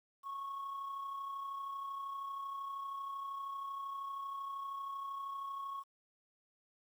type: tone with amplitude modulation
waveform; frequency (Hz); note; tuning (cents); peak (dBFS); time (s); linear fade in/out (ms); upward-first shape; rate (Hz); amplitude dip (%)
sine; 1101; C#6; -12; -36; 0.23-5.84; 50; sine; 32.8; 45
effects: tanh soft clip ceiling -37 dBFS + 11-bit